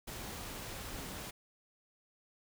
sine tone in noise, 270.2 Hz, C#4, 44 cents flat, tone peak -53 dBFS, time 0.89-1.09 s, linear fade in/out 10 ms, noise pink, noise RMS -44 dBFS, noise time 0.07-1.31 s, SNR -12 dB, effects none

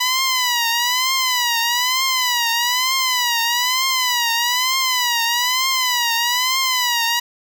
10% pulse tone with vibrato, 990 Hz, B5, 4 cents sharp, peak -8 dBFS, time 0-7.2 s, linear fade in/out 10 ms, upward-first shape triangle, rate 1.1 Hz, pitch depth 130 cents each way, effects none

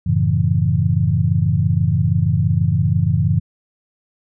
sine chord, F# minor seventh, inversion none, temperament equal, 92.5 / 110 / 138.59 / 164.81 Hz, F#2 / A2 / C#3 / E3, 0 / 0 / 0 / 0 cents, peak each -19 dBFS, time 0.06-3.4 s, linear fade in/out 10 ms, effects none

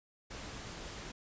pink noise, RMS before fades -45 dBFS, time 0.3-1.12 s, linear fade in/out 10 ms, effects resampled to 16000 Hz

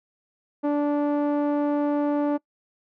sawtooth tone with low-pass filter, 291.5 Hz, D4, 13 cents flat, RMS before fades -23 dBFS, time 0.63-2.38 s, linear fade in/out 20 ms, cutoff 780 Hz, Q 1, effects noise-tail reverb RT60 0.1 s tail -23 dB re dry

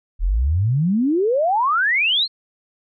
sine exponential sweep, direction up, 37.69 to 4372 Hz, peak -15 dBFS, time 0.19-2.28 s, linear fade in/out 50 ms, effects none

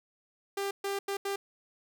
sawtooth tone bursts at uneven times, 396.9 Hz, G4, 22 cents sharp, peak -27 dBFS, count 4, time 0.57-0.71 / 0.84-0.99 / 1.08-1.17 / 1.25-1.36 s, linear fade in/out 5 ms, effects none

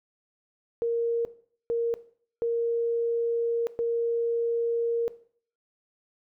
sine tone bursts at uneven times, 466.2 Hz, A#4, in tune, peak -23 dBFS, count 4, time 0.82-1.25 / 1.7-1.94 / 2.42-3.67 / 3.79-5.08 s, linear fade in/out 0 ms, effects noise-tail reverb RT60 0.5 s tail -17 dB re dry

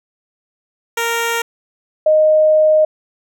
10% pulse / sine tone pair in turn, 464.2 / 619.6 Hz, A#4 / D#5, -7 / -7 cents, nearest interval perfect fourth, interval 500 cents, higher second, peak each -8 dBFS, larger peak neither, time 0.97-1.42 / 2.06-2.85 s, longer second, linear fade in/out 5 ms, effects none

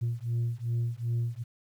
sine beating tone pair, 116.54 / 119.14 Hz, A#2 / A#2, 0 / +38 cents, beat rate 2.6 Hz, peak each -29 / -29 dBFS, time 0.01-1.44 s, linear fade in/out 20 ms, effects tanh soft clip ceiling -24 dBFS + 10-bit

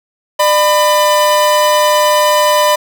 45% pulse tone pair together, 600.1 / 997 Hz, D5 / B5, +37 / +16 cents, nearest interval major sixth, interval 879 cents, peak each -11 dBFS, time 0.39-2.76 s, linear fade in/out 10 ms, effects none

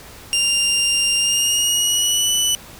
20% pulse tone with pitch glide, 2794 to 2977 Hz, F7 to F#7, 0 to +10 cents, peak -10 dBFS, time 0.33-2.55 s, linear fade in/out 0 ms, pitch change +110 cents, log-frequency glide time 1.18-2.32 s, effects pink hiss -40 dBFS RMS until 2.79 s

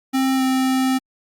square tone with pitch glide, 264.6 to 261.3 Hz, C4 to C4, +20 to -2 cents, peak -17 dBFS, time 0.13-0.99 s, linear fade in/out 20 ms, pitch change -22 cents, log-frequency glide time 0.36-0.42 s, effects Opus 48 kbps

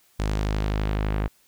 sawtooth tone with low-pass filter sweep, 51.91 Hz, G#1, in tune, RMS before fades -25 dBFS, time 0.19-1.28 s, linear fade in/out 10 ms, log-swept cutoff 8200 to 2100 Hz, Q 0.91, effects white hiss -61 dBFS RMS until 1.47 s

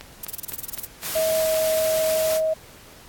click train, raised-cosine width 0.2 ms, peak -18 dBFS, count 7, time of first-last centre 0.01-1.545 s, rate 3.91 Hz
violet noise bursts, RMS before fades -27 dBFS, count 13, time 0.23-0.851 s, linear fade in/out 5 ms, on 21 ms, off 29 ms
white noise, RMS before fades -29 dBFS, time 1.01-2.41 s, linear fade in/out 50 ms
sine tone with pitch glide, 639 to 634.2 Hz, D#5 to D#5, +46 to +33 cents, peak -19 dBFS, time 1.15-2.54 s, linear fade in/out 10 ms, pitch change -13 cents, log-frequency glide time 1.28-1.58 s
effects pink hiss -47 dBFS RMS until 3.08 s + AAC 64 kbps

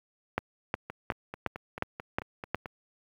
two click trains, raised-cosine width 0.5 ms, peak -12 / -22 dBFS, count 7 / 9, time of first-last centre 0.38-2.546 / 0.9-2.658 s, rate 2.77 / 4.55 Hz, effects high-pass 60 Hz 12 dB/octave + 9-bit

